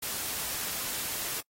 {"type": "noise", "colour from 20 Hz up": "white", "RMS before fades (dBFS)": -34, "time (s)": [0.02, 1.41], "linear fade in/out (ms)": 10, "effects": ["noise-tail reverb RT60 0.1 s tail -25 dB re dry", "AAC 48 kbps"]}